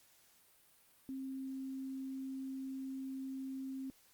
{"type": "tone", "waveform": "sine", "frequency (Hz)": 266, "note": "C4", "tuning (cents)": 29, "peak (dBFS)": -40, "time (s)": [1.09, 3.9], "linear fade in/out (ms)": 0, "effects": ["white hiss -67 dBFS RMS until 4.13 s", "Opus 48 kbps"]}